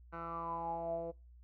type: tone with low-pass filter sweep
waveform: 10% pulse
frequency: 167.4 Hz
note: E3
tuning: 27 cents sharp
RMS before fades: -40 dBFS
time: 0.12-1.12 s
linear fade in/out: 20 ms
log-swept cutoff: 1500 to 550 Hz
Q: 9.6
effects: noise-tail reverb RT60 0.3 s tail -26 dB re dry + added 60 Hz sine -55 dBFS peak until 1.43 s